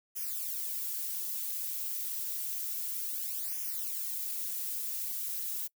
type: noise with flanger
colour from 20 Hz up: violet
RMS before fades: -36 dBFS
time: 0.15-5.68 s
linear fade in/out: 20 ms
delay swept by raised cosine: 0.24 to 5.74 ms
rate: 0.29 Hz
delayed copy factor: -0.85
effects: noise-tail reverb RT60 0.1 s tail -24 dB re dry